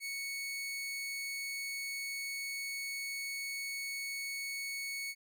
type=tone; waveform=sawtooth; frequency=2217 Hz; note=C#7; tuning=in tune; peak=-34 dBFS; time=0-5.15 s; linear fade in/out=50 ms; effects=none